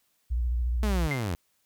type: tone with vibrato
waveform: sine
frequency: 60 Hz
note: B1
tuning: 49 cents flat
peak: -24 dBFS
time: 0.3-1.08 s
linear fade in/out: 20 ms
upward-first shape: square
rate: 14 Hz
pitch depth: 67 cents each way
type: linear sweep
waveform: sawtooth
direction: down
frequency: 220 to 78 Hz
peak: -24 dBFS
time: 0.83-1.35 s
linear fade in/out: 0 ms
type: tone with exponential decay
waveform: sine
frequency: 2093 Hz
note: C7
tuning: in tune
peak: -26 dBFS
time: 1.11-1.29 s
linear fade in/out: 2 ms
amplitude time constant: 38 ms
effects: white hiss -71 dBFS RMS until 1.65 s